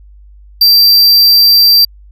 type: tone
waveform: square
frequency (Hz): 4699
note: D8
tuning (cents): 0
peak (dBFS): -4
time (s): 0.61-1.85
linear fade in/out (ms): 5
effects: added 50 Hz sine -35 dBFS peak until 2.11 s